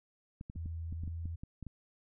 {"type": "clicks", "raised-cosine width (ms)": 5, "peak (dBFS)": -31, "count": 11, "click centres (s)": [0.411, 0.499, 0.559, 0.659, 0.926, 1.036, 1.077, 1.256, 1.435, 1.627, 1.667]}
{"type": "tone with pitch glide", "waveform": "sine", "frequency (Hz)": [82.41, 83.32], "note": ["E2", "E2"], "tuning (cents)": [0, 19], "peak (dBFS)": -37, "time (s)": [0.55, 1.36], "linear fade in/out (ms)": 10, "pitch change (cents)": 19, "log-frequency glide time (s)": [0.96, 1.2]}
{"effects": []}